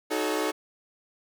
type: chord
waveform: sawtooth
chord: D# half-diminished seventh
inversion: none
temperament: equal with one note detuned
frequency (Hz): 311.1 / 370 / 432.2 / 554.4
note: D#4 / F#4 / A4 / C#5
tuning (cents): 0 / 0 / -31 / 0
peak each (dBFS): -26 / -29 / -26 / -30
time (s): 0.1-0.52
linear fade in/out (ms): 20
effects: none